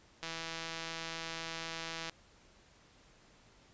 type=click train; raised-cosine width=0.2 ms; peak=-23 dBFS; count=307; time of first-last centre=0.23-2.096 s; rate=164 Hz; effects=pink hiss -63 dBFS RMS until 3.73 s + resampled to 16000 Hz